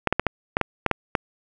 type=clicks; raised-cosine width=0.5 ms; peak=-4 dBFS; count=9; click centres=0.073 / 0.126 / 0.196 / 0.267 / 0.569 / 0.613 / 0.863 / 0.913 / 1.152 s; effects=none